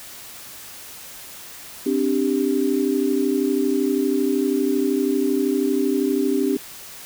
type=chord; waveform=sine; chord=C suspended second; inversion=none; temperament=just; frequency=261.6 / 294.3 / 392.4 Hz; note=C4 / D4 / G4; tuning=0 / +4 / +2 cents; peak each=-22 dBFS; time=1.86-6.57 s; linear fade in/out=5 ms; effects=white hiss -39 dBFS RMS until 7.05 s